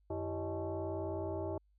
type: tone with frequency modulation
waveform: sine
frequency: 149.6 Hz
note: D3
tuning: 32 cents sharp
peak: -35 dBFS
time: 0.1-1.58 s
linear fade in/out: 5 ms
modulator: 240 Hz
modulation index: 2.6
effects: added 50 Hz sine -67 dBFS peak until 1.78 s